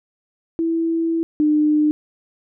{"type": "tone pair in turn", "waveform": "sine", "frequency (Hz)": [329.6, 301.9], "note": ["E4", "D4"], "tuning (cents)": [0, 48], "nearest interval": "major second", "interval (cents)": 152, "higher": "first", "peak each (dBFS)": [-17, -13], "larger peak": "second", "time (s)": [[0.59, 1.23], [1.4, 1.91]], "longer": "first", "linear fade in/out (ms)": 0, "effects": []}